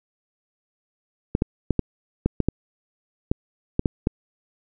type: clicks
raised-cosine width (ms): 3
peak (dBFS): -6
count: 11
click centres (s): 1.351 / 1.421 / 1.707 / 1.793 / 2.26 / 2.403 / 2.486 / 3.315 / 3.794 / 3.858 / 4.071
effects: none